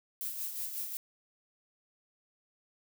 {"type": "noise with tremolo", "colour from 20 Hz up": "violet", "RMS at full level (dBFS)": -36, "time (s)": [0.21, 0.97], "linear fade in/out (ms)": 0, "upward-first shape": "sine", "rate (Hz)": 5.5, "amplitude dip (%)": 50, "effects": []}